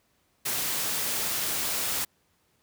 white noise, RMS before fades -29 dBFS, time 0.45-2.05 s, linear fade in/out 10 ms, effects pink hiss -69 dBFS RMS until 2.62 s + high-pass 60 Hz 12 dB/octave

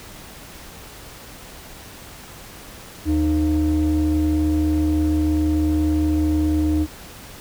sine tone pair together, 77.78 / 306.8 Hz, D#2 / D#4, 0 / -24 cents, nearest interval 2 octaves, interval 2376 cents, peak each -18 / -16 dBFS, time 3.05-6.87 s, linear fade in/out 50 ms, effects tanh soft clip ceiling -13 dBFS + pink hiss -40 dBFS RMS until 7.4 s

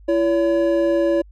triangle tone pair together, 336.5 / 566.7 Hz, E4 / C#5, +36 / +38 cents, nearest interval major sixth, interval 902 cents, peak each -16 dBFS, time 0.08-1.22 s, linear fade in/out 10 ms, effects added 50 Hz sine -42 dBFS peak until 1.31 s

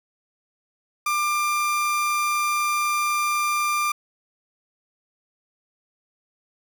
30% pulse tone, 1192 Hz, D6, 25 cents sharp, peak -18 dBFS, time 1.06-3.92 s, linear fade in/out 5 ms, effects none

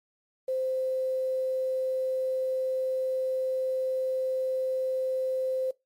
sine tone with quantisation, 520 Hz, C5, 11 cents flat, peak -26 dBFS, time 0.48-5.71 s, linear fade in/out 5 ms, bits 9, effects noise-tail reverb RT60 0.2 s tail -21 dB re dry + MP3 64 kbps

